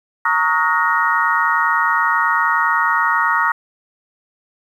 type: tone cluster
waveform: sine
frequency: 921 / 1119 / 1269 / 1438 / 1868 Hz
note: A#5 / C#6 / D#6 / F#6 / A#6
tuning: -21 / +16 / +34 / -50 / +3 cents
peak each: -20 dBFS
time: 0.25-3.52 s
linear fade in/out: 5 ms
effects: 8-bit